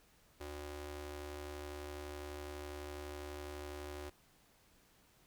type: ring-modulated tone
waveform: sawtooth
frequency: 220 Hz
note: A3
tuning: in tune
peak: -37 dBFS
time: 0.4-4.1 s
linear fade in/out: 10 ms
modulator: 146 Hz
effects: pink hiss -68 dBFS RMS until 5.26 s